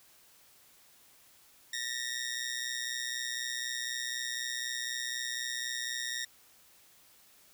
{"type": "ring-modulated tone", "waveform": "15% pulse", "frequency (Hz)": 1856, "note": "A#6", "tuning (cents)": -8, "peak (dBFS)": -25, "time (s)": [1.73, 6.25], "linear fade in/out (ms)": 5, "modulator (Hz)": 62, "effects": ["white hiss -61 dBFS RMS until 7.53 s"]}